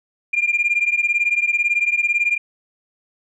sine beating tone pair, 2393 / 2411 Hz, D7 / D7, +32 / +45 cents, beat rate 18 Hz, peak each -18 dBFS, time 0.33-2.38 s, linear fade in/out 10 ms, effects tanh soft clip ceiling -10 dBFS

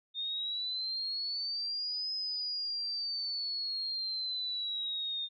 sine exponential two-way sweep, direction up then down, 3649 to 5090 to 3649 Hz, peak -33 dBFS, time 0.14-5.29 s, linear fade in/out 50 ms, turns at 2.12 s, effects none

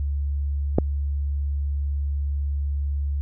click, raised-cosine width 2 ms, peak -3 dBFS, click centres 0.785 s, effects added 71 Hz sine -22 dBFS peak until 3.21 s

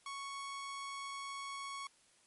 sawtooth tone, 1108.7 Hz, C#6, in tune, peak -38 dBFS, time 0.06-1.87 s, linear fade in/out 2 ms, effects white hiss -68 dBFS RMS until 2.26 s + MP3 48 kbps

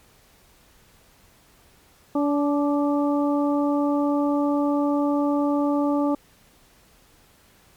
harmonic tone with a mistuned harmonic, 288.2 Hz, D4, 33 cents flat, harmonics 1 / 2 / 3 / 4, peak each -20 / -26 / -30 / -32 dBFS, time 2.15-6.15 s, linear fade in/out 5 ms, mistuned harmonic 4, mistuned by +30 cents, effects pink hiss -56 dBFS RMS until 7.76 s + MP3 96 kbps

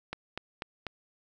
click train, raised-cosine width 0.3 ms, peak -19 dBFS, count 4, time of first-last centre 0.13-0.867 s, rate 4.07 Hz, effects none

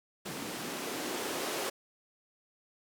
blue noise with band-pass filter sweep, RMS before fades -37 dBFS, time 0.25-1.7 s, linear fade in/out 10 ms, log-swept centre 200 to 410 Hz, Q 1.6, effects none

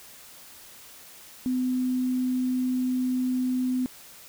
sine tone, 253.8 Hz, B3, 47 cents sharp, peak -23 dBFS, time 1.46-3.86 s, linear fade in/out 0 ms, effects white hiss -48 dBFS RMS until 4.28 s

